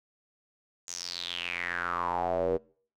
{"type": "tone with band-pass filter sweep", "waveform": "square", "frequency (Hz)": 43.65, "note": "F1", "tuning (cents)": 0, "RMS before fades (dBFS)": -32, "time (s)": [0.87, 2.58], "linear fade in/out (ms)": 20, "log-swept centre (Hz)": [6800, 440], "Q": 6.3, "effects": ["noise-tail reverb RT60 0.5 s tail -25 dB re dry"]}